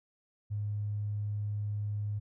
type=tone with tanh clipping; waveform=triangle; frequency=103.9 Hz; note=G#2; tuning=1 cent sharp; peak=-31 dBFS; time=0.5-2.2 s; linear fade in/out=20 ms; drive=3 dB; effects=none